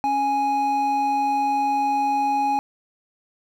triangle tone pair together, 276.9 / 830.6 Hz, C#4 / G#5, -2 / 0 cents, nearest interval octave + perfect fifth, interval 1902 cents, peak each -27 / -17 dBFS, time 0.04-2.59 s, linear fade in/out 0 ms, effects 9-bit

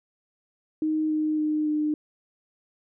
sine tone with pitch steps, 311.1 / 308.2 / 305.4 / 302.6 Hz, D#4 / D#4 / D#4 / D#4, 0 / -16 / -32 / -48 cents, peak -22 dBFS, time 0.82-1.94 s, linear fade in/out 2 ms, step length 280 ms, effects none

